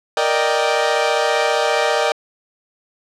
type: chord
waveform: sawtooth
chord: Eb major seventh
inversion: second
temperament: equal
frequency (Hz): 466.2 / 587.3 / 622.3 / 784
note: Bb4 / D5 / Eb5 / G5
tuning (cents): 0 / 0 / 0 / 0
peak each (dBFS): -17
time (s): 0.17-2.12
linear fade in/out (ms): 2
effects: low-pass 6000 Hz 12 dB/octave